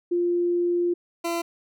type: tone pair in turn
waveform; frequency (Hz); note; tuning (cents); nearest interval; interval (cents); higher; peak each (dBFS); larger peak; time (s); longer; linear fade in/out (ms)
sine / 20% pulse; 349.2 / 339.1; F4 / E4; 0 / +49; minor second; 51; first; -20; neither; 0.11-0.94 / 1.24-1.42; first; 10
effects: none